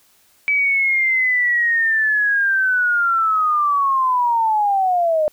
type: linear sweep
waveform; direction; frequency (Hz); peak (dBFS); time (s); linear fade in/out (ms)
sine; down; 2300 to 600; -14; 0.48-5.28; 0
effects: white hiss -56 dBFS RMS until 5.32 s